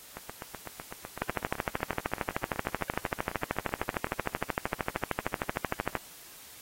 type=two click trains; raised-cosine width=0.5 ms; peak=-23 / -13 dBFS; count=33 / 63; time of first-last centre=0.17-4.195 / 1.22-5.953 s; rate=7.95 / 13.1 Hz; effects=white hiss -50 dBFS RMS until 6.61 s + AAC 48 kbps